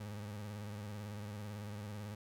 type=tone with vibrato; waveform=30% pulse; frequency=103.83 Hz; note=G#2; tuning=in tune; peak=-40 dBFS; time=0-2.15 s; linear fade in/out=5 ms; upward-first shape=sine; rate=18 Hz; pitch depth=71 cents each way; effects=none